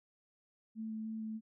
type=tone with vibrato; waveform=sine; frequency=220 Hz; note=A3; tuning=in tune; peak=-38 dBFS; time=0.75-1.41 s; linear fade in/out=50 ms; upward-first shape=square; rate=3.3 Hz; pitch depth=8 cents each way; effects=none